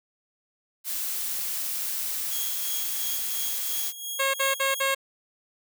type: noise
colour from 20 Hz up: blue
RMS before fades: -30 dBFS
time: 0.84-3.93 s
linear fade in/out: 50 ms
type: tone with tremolo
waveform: 10% pulse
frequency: 3291 Hz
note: G#7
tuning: 16 cents flat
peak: -22 dBFS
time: 2.31-4.81 s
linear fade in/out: 10 ms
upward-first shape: sine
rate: 2.9 Hz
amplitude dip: 65%
type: tone bursts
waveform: 10% pulse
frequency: 542 Hz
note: C#5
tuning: 39 cents flat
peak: -14 dBFS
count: 4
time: 4.19-4.949 s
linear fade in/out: 10 ms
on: 150 ms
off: 53 ms
effects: none